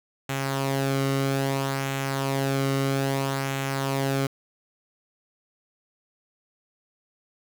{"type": "tone with flanger", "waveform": "sawtooth", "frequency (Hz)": 136.4, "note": "C#3", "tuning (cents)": -28, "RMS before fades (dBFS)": -26, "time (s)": [0.29, 4.27], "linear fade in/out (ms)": 5, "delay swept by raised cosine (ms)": [0.2, 1.2], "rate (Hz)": 0.61, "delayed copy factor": -0.5, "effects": ["7-bit"]}